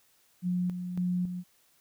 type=tone with tremolo; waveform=sine; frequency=179.4 Hz; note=F3; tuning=47 cents sharp; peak=-26 dBFS; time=0.42-1.44 s; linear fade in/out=50 ms; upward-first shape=square; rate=1.8 Hz; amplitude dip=55%; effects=white hiss -66 dBFS RMS until 1.8 s